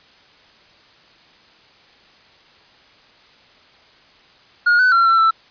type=tone with pitch steps; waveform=triangle; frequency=1433 / 1500 / 1365 / 1346 / 1328 Hz; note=F6 / F#6 / F6 / E6 / E6; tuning=+44 / +23 / -40 / +36 / +12 cents; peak=-9 dBFS; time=4.66-5.31 s; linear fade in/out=10 ms; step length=130 ms; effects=white hiss -50 dBFS RMS until 5.5 s + resampled to 11025 Hz